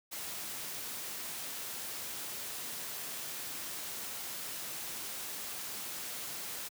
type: noise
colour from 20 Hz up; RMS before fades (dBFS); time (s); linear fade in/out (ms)
white; -41; 0.11-6.69; 20
effects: high-pass 100 Hz 12 dB/octave